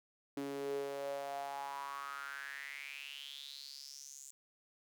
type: tone with high-pass filter sweep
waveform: sawtooth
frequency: 139.7 Hz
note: C#3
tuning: 14 cents sharp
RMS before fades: -44 dBFS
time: 0.37-4.31 s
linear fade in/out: 0 ms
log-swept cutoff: 310 to 7400 Hz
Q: 7
effects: none